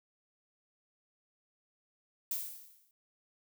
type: noise with exponential decay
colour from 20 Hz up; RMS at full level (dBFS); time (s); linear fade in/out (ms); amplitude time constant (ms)
violet; -33; 2.31-2.91; 1; 130
effects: none